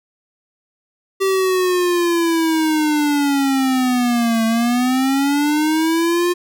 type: linear two-way sweep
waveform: square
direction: down then up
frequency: 388.7 to 223.2 to 356.2 Hz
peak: -15 dBFS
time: 1.2-6.34 s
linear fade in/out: 20 ms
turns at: 4.45 s
effects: none